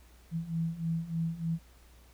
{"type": "beating tone pair", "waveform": "sine", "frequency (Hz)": [162.8, 166.1], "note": ["E3", "E3"], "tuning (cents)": [-21, 13], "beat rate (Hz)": 3.3, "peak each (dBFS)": [-35, -32], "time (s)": [0.31, 1.59], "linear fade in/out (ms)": 50, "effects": ["added 60 Hz sine -56 dBFS peak until 2.13 s", "pink hiss -62 dBFS RMS until 2.13 s"]}